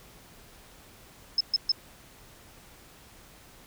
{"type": "tone bursts", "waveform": "sine", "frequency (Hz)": 5200, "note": "E8", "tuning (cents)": -24, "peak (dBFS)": -20, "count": 3, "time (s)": [1.38, 1.718], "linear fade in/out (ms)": 2, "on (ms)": 26, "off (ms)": 130, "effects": ["pink hiss -53 dBFS RMS until 3.66 s"]}